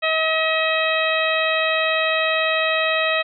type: harmonic tone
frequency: 638 Hz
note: D#5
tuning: 43 cents sharp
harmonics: 1 / 2 / 3 / 4 / 5 / 6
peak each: -22 / -25 / -24 / -23 / -29 / -28 dBFS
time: 0.02-3.23 s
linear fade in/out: 20 ms
effects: none